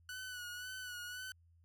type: tone with vibrato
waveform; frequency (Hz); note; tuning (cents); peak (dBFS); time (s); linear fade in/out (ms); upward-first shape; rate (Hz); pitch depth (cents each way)
sawtooth; 1480; F#6; 0; -40; 0.09-1.32; 2; sine; 1.9; 45
effects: added 84 Hz sine -64 dBFS peak until 1.64 s